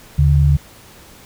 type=tone pair together; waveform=sine; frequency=75.59 / 142.7 Hz; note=D#2 / D3; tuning=-49 / -49 cents; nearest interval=major seventh; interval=1100 cents; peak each=-12 dBFS; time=0.18-0.57 s; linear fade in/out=10 ms; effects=pink hiss -43 dBFS RMS until 1.25 s